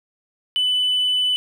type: tone with tanh clipping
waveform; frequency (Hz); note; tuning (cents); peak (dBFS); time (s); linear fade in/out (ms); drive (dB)
triangle; 2996; F#7; +21; -17; 0.56-1.36; 0; 5
effects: none